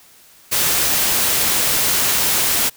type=noise; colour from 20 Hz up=white; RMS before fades=-17 dBFS; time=0.51-2.7 s; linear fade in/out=20 ms; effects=white hiss -48 dBFS RMS until 2.76 s